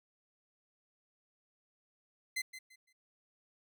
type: tone with echo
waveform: sawtooth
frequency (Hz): 2057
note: C7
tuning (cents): -30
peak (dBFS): -30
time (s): 2.36-2.42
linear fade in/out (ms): 10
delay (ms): 170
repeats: 3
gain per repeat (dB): -12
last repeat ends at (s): 2.93
effects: none